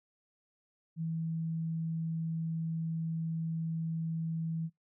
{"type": "tone", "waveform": "sine", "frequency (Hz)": 162.9, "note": "E3", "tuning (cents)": -20, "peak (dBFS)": -32, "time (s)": [0.96, 4.7], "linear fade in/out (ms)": 50, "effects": ["noise-tail reverb RT60 0.2 s tail -24 dB re dry"]}